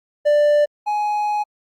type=tone pair in turn; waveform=triangle; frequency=590 / 837 Hz; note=D5 / G#5; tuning=+8 / +13 cents; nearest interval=tritone; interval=605 cents; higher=second; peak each=-10 / -16 dBFS; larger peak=first; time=0.25-0.66 / 0.86-1.44 s; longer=second; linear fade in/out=20 ms; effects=Opus 48 kbps